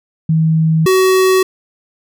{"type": "tone pair in turn", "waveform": ["sine", "square"], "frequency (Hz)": [160, 375.8], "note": ["D#3", "F#4"], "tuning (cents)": [49, 27], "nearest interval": "octave + minor third", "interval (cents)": 1478, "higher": "second", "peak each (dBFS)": -9, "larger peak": "neither", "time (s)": [[0.29, 0.86], [0.86, 1.43]], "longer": "neither", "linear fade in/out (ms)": 5, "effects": []}